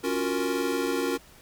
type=chord; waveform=square; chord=Gb major seventh; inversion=second; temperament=equal; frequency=277.2 / 349.2 / 370 / 466.2 Hz; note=Db4 / F4 / Gb4 / Bb4; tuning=0 / 0 / 0 / 0 cents; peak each=-31 / -32 / -33 / -31 dBFS; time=0.03-1.18 s; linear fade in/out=20 ms; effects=pink hiss -53 dBFS RMS until 1.41 s